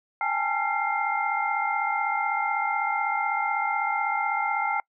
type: tone cluster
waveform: sine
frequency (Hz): 797 / 833 / 889 / 1369 / 2108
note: G5 / G#5 / A5 / F6 / C7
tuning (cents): +28 / +5 / +18 / -35 / +12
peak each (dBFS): -30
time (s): 0.21-4.8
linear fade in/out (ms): 2
effects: noise-tail reverb RT60 0.1 s tail -26 dB re dry